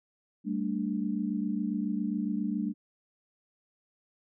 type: chord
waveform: sine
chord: G suspended second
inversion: none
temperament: equal with one note detuned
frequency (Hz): 196 / 223.3 / 293.7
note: G3 / A3 / D4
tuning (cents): 0 / +26 / 0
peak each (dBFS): -32 / -32 / -34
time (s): 0.44-2.74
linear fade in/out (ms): 50
effects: none